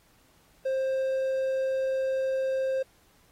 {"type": "tone", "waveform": "triangle", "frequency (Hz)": 529, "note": "C5", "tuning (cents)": 19, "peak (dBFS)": -23, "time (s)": [0.65, 2.83], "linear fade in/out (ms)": 10, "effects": ["pink hiss -63 dBFS RMS until 3.31 s", "AAC 48 kbps"]}